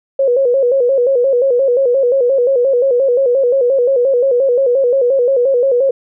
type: tone with vibrato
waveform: sine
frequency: 514 Hz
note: C5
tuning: 31 cents flat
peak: -9 dBFS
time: 0.19-5.91 s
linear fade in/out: 5 ms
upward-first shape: square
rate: 5.7 Hz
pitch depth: 97 cents each way
effects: none